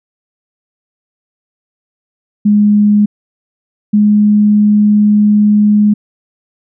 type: tone pair in turn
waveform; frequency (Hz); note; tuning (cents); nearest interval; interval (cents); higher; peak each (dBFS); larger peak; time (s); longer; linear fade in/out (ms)
sine; 207.7 / 208.9; G#3 / G#3; 0 / +10; unison; 10; second; -5; neither; 2.45-3.06 / 3.93-5.94; second; 10
effects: none